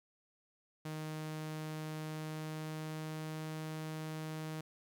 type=tone with pitch glide; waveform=sawtooth; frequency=155.56 to 156.82 Hz; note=D#3 to D#3; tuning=0 to +14 cents; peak=-36 dBFS; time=0.85-4.61 s; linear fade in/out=5 ms; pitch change=+14 cents; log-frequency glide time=2.03-3.6 s; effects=13-bit